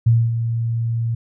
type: tone with ADSR envelope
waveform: sine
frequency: 115.6 Hz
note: A#2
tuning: 14 cents flat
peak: -9 dBFS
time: 0.06-1.15 s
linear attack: 10 ms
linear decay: 240 ms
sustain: -9 dB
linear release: 7 ms
effects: none